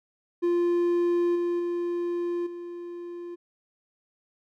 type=tone with level steps; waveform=triangle; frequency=347.7 Hz; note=F4; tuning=8 cents flat; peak=-19 / -22 / -24 / -33 dBFS; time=0.42-3.36 s; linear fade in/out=20 ms; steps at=1.35 / 1.59 / 2.46 s; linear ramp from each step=10 ms; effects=none